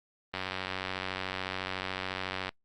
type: click train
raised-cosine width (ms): 0.3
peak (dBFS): -17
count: 203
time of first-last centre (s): 0.34-2.491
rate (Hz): 93.9
effects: noise-tail reverb RT60 0.1 s tail -25 dB re dry + Opus 32 kbps